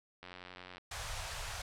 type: click train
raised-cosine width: 0.3 ms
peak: -32 dBFS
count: 51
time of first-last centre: 0.23-0.781 s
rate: 90.7 Hz
type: band-stop noise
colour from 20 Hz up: pink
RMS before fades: -41 dBFS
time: 0.91-1.62 s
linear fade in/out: 5 ms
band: 110 to 620 Hz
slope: 24 dB/octave
effects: low-pass 9000 Hz 12 dB/octave